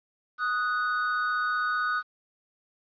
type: tone pair together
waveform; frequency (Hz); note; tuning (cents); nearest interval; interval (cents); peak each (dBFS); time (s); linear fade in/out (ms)
triangle; 1244.5 / 1480; D#6 / F#6; 0 / 0; minor third; 300; -26; 0.38-2.03; 50
effects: resampled to 11025 Hz + 10-bit